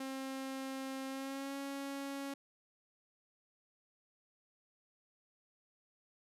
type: tone with pitch glide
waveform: sawtooth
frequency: 266.8 to 276.8 Hz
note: C4 to C#4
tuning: +34 to -2 cents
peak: -36 dBFS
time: 0-2.34 s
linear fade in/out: 5 ms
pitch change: +64 cents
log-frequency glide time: 1.07-1.57 s
effects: resampled to 32000 Hz